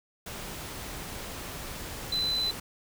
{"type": "tone in noise", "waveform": "sine", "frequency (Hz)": 4019, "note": "B7", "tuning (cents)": 30, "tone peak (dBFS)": -26, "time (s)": [2.12, 2.51], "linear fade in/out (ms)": 5, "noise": "pink", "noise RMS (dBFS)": -39, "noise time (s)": [0.26, 2.6], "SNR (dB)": 10, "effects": []}